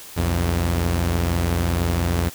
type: tone pair together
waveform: sawtooth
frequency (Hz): 61.8 / 85.93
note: B1 / F2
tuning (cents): +2 / -28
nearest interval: tritone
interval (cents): 570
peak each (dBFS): -21 / -16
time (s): 0.16-2.3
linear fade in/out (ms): 20
effects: white hiss -40 dBFS RMS until 2.34 s